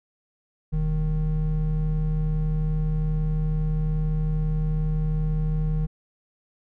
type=tone pair together; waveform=triangle; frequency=41.2 / 155.56 Hz; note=E1 / D#3; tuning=0 / 0 cents; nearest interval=octave + major seventh; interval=2300 cents; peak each=-22 dBFS; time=0.72-5.87 s; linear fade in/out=20 ms; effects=none